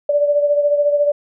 sine beating tone pair, 581 / 595 Hz, D5 / D5, -19 / +22 cents, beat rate 14 Hz, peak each -13 / -21 dBFS, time 0.09-1.12 s, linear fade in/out 5 ms, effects none

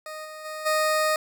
20% pulse tone with level steps, 620 Hz, D#5, 6 cents flat, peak -30 / -33 / -28 / -16 dBFS, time 0.06-1.16 s, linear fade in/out 2 ms, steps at 0.24 / 0.44 / 0.65 s, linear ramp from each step 20 ms, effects none

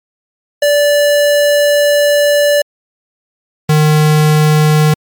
square tone pair in turn, 582 / 152.87 Hz, D5 / D#3, -16 / -30 cents, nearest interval octave + major seventh, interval 2314 cents, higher first, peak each -8 / -7 dBFS, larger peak second, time 0.62-2.62 / 3.69-4.94 s, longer first, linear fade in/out 5 ms, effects MP3 96 kbps

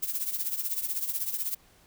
violet noise with tremolo, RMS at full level -28 dBFS, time 0.02-1.55 s, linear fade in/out 10 ms, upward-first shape triangle, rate 16 Hz, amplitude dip 80%, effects pink hiss -60 dBFS RMS until 1.86 s

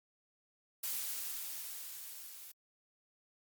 blue noise with level ramp, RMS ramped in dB -37 to -51 dBFS, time 0.83-2.52 s, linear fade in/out 10 ms, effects Opus 48 kbps

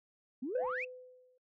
sine exponential sweep, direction up, 233.1 to 2743 Hz, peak -35 dBFS, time 0.42-0.85 s, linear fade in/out 10 ms
sine tone with exponential decay, 505 Hz, B4, 39 cents sharp, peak -28 dBFS, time 0.55-1.38 s, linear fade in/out 5 ms, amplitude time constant 180 ms
effects noise-tail reverb RT60 0.1 s tail -25 dB re dry + tanh soft clip ceiling -27 dBFS

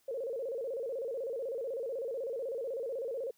sine tone with vibrato, 498.7 Hz, B4, 17 cents sharp, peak -34 dBFS, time 0.08-3.31 s, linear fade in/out 5 ms, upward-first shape square, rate 16 Hz, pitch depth 140 cents each way, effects white hiss -71 dBFS RMS until 3.37 s

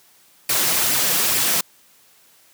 white noise with flanger, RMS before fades -19 dBFS, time 0.49-1.61 s, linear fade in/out 5 ms, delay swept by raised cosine 0.38 to 6.18 ms, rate 2.3 Hz, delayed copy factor +0.5, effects white hiss -54 dBFS RMS until 2.53 s + high-pass 100 Hz 12 dB/octave

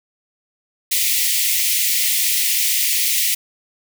white high-pass noise, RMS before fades -18 dBFS, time 0.91-3.35 s, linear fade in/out 10 ms, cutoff 1900 Hz, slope 96 dB/octave, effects none

